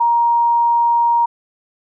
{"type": "tone", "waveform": "sine", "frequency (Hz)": 940, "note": "A#5", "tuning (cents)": 14, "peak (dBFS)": -11, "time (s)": [0, 1.26], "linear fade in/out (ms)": 10, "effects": []}